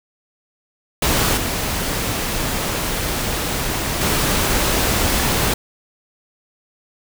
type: noise with level steps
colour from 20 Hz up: pink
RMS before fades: -17 / -22 / -18 dBFS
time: 1.02-5.54 s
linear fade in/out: 5 ms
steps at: 1.37 / 4.01 s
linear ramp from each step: 5 ms
effects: none